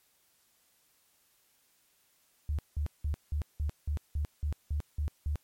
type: tone bursts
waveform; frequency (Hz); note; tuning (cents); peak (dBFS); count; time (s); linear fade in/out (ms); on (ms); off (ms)
sine; 74; D2; +14; -28; 11; 2.49-5.357; 0; 97; 180
effects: white hiss -69 dBFS RMS until 5.43 s + MP3 64 kbps